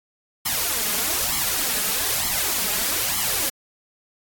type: noise with flanger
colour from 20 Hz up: white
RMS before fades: -23 dBFS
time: 0.45-3.5 s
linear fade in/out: 10 ms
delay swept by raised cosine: 0.94 to 4.84 ms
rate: 1.1 Hz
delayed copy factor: +0.85
effects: AAC 64 kbps